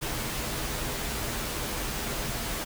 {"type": "noise with comb filter", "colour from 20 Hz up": "pink", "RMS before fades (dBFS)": -32, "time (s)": [0.01, 2.65], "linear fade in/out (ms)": 20, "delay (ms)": 11, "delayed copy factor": -0.5, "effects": []}